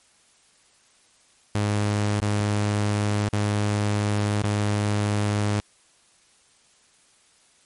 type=tone with dropouts; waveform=sawtooth; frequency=103.83 Hz; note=G#2; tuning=in tune; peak=-17 dBFS; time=1.55-5.6 s; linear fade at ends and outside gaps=0 ms; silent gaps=2.2-2.22 / 3.287-3.33 / 4.422-4.437 s; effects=white hiss -59 dBFS RMS until 7.65 s + MP3 48 kbps